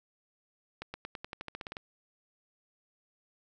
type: accelerating click train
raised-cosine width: 0.3 ms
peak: -23 dBFS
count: 13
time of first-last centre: 0.82-1.769 s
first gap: 120 ms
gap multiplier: 0.92
effects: none